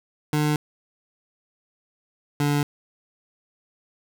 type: tone pair in turn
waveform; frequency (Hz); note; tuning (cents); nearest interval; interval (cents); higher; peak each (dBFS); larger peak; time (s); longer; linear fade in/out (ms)
25% pulse; 150.1 / 145.32; D3 / D3; +38 / -18; minor second; 56; first; -16 / -16; neither; 0.33-0.56 / 2.4-2.63; neither; 2
effects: none